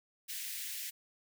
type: high-pass noise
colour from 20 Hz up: white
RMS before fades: -41 dBFS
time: 0.28-0.91 s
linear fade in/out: 20 ms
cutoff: 1700 Hz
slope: 48 dB/octave
effects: none